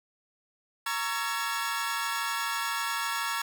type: tone cluster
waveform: sawtooth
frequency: 927 / 1114 / 1348 / 1687 Hz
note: A#5 / C#6 / E6 / G#6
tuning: -10 / +8 / +38 / +27 cents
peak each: -31 dBFS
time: 0.86-3.42 s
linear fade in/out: 5 ms
effects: none